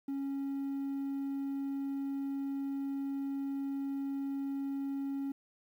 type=tone; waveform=triangle; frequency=275.7 Hz; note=C#4; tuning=9 cents flat; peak=-31 dBFS; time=0.08-5.32 s; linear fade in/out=5 ms; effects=tanh soft clip ceiling -27 dBFS + 11-bit